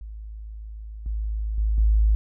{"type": "tone with level steps", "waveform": "sine", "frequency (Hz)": 53.5, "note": "A1", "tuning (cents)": -48, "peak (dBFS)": [-34, -24, -19, -15], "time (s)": [0.01, 2.15], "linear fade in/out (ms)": 0, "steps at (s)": [1.06, 1.58, 1.78], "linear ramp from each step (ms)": 2, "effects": []}